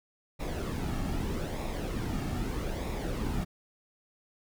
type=noise with flanger; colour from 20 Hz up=brown; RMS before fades=-33 dBFS; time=0.39-3.45 s; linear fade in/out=20 ms; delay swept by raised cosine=0.65 to 2.05 ms; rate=0.8 Hz; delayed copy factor=-0.55; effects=none